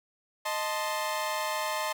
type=chord; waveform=sawtooth; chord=A diminished; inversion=second; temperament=equal; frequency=622.3 / 880 / 1046.5 Hz; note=Eb5 / A5 / C6; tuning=0 / 0 / 0 cents; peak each=-30 dBFS; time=0.45-1.93 s; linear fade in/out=10 ms; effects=none